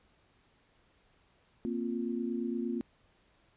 sine chord, Bb suspended second, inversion none, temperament equal, 233.1 / 261.6 / 349.2 Hz, Bb3 / C4 / F4, 0 / 0 / 0 cents, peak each -34 / -37 / -37 dBFS, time 1.65-2.81 s, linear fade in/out 0 ms, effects pink hiss -68 dBFS RMS until 3.56 s + resampled to 8000 Hz

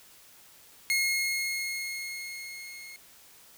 sawtooth tone with level ramp, 2157 Hz, C#7, 48 cents flat, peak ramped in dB -20 to -40 dBFS, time 0.9-2.96 s, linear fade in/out 0 ms, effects white hiss -55 dBFS RMS until 3.57 s

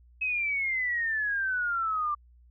sine exponential sweep, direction down, 2575 to 1174.7 Hz, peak -26 dBFS, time 0.21-2.15 s, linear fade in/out 10 ms, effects added 60 Hz sine -54 dBFS peak until 2.5 s

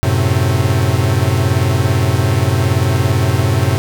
45% pulse chord, F# diminished, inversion none, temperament equal, 92.5 / 110 / 130.81 Hz, F#2 / A2 / C3, 0 / 0 / 0 cents, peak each -16 dBFS, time 0.03-3.78 s, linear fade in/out 0 ms, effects none

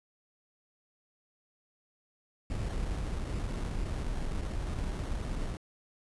brown noise with sample-and-hold, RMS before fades -34 dBFS, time 2.5-5.57 s, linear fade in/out 2 ms, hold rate 2450 Hz, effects resampled to 24000 Hz

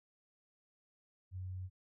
sine tone, 92.5 Hz, F#2, in tune, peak -40 dBFS, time 1.31-1.7 s, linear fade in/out 50 ms, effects none

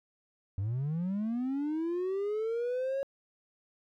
triangle linear sweep, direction up, 92.5 to 554.4 Hz, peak -27 dBFS, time 0.58-3.03 s, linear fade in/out 0 ms, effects tanh soft clip ceiling -24 dBFS

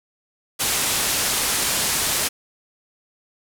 white low-pass noise, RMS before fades -22 dBFS, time 0.59-2.29 s, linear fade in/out 20 ms, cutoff 12000 Hz, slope 24 dB/octave, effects none

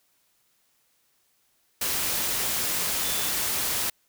sine tone in noise, 3501 Hz, A7, 9 cents flat, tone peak -36 dBFS, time 3.04-3.29 s, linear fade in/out 5 ms, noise white, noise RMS -27 dBFS, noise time 1.81-3.9 s, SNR -12 dB, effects white hiss -68 dBFS RMS until 4.08 s

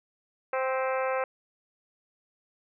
harmonic tone with a mistuned harmonic, 261.6 Hz, C4, in tune, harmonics 2 / 3 / 4 / 5 / 6 / 7 / 8 / 9 / 10, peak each -28 / -34 / -35 / -36 / -38 / -44 / -42 / -43 / -44 dBFS, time 0.53-1.24 s, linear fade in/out 2 ms, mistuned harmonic 7, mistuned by +50 cents, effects none

